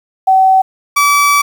sine / 30% pulse tone pair in turn, 761 / 1151.1 Hz, F#5 / D6, +48 / -35 cents, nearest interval perfect fifth, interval 717 cents, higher second, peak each -5 dBFS, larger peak neither, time 0.27-0.62 / 0.96-1.42 s, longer second, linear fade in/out 10 ms, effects 7-bit

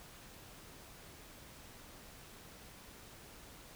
silence, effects pink hiss -55 dBFS RMS until 3.75 s

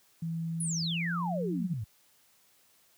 sine tone with pitch glide, 164.81 to 176.64 Hz, E3 to F3, 0 to +20 cents, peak -31 dBFS, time 0.22-1.74 s, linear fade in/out 5 ms, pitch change +120 cents, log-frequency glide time 0.82-1.37 s
sine exponential sweep, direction down, 10980 to 98 Hz, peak -32 dBFS, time 0.6-1.84 s, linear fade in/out 5 ms
effects white hiss -65 dBFS RMS until 2.97 s + high-pass 60 Hz 12 dB/octave

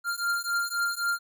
square beating tone pair, 1394 / 1397.8 Hz, F6 / F6, -4 / +1 cents, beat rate 3.8 Hz, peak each -30 dBFS, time 0.04-1.19 s, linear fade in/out 50 ms, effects none

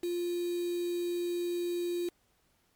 sine tone with quantisation, 349.2 Hz, F4, in tune, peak -30 dBFS, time 0.03-2.09 s, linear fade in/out 5 ms, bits 7, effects pink hiss -71 dBFS RMS until 2.75 s + MP3 96 kbps

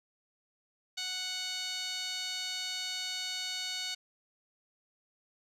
15% pulse tone with band-pass filter, 740 Hz, F#5, in tune, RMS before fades -37 dBFS, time 0.97-3.95 s, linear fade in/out 10 ms, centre 4600 Hz, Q 7.9, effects none

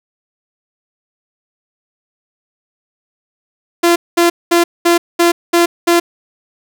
sawtooth tone bursts, 343 Hz, F4, 31 cents flat, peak -4 dBFS, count 7, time 3.83-6 s, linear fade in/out 10 ms, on 130 ms, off 210 ms, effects none

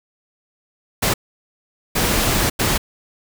pink noise bursts at uneven times, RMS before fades -18 dBFS, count 3, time 1.02-1.14 / 1.95-2.5 / 2.59-2.78 s, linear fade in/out 10 ms, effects none

